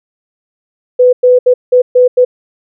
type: tone bursts at uneven times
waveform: sine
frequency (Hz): 498.8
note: B4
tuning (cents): +17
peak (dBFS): -3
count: 6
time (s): 0.99-1.13 / 1.23-1.39 / 1.46-1.54 / 1.72-1.82 / 1.95-2.08 / 2.17-2.25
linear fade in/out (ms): 10
effects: none